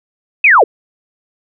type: linear sweep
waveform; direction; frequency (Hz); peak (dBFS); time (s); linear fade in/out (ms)
sine; down; 2637 to 345.9; -4; 0.44-0.64; 5
effects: none